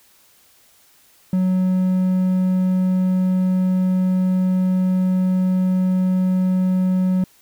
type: tone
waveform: triangle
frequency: 185 Hz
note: F#3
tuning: in tune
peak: -13 dBFS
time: 1.33-7.24 s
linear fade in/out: 2 ms
effects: white hiss -54 dBFS RMS until 7.41 s